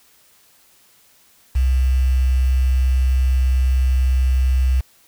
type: tone with quantisation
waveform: sine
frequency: 64.4 Hz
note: C2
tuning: 27 cents flat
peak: -13 dBFS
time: 1.55-4.81 s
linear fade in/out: 10 ms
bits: 6
effects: white hiss -54 dBFS RMS until 5.07 s